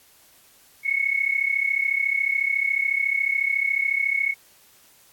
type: tone pair together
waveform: sine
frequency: 2183 / 2217 Hz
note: C#7 / C#7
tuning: -27 / 0 cents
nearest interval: unison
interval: 27 cents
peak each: -23 dBFS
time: 0.83-4.35 s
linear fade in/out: 50 ms
effects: white hiss -55 dBFS RMS until 5.12 s + AAC 64 kbps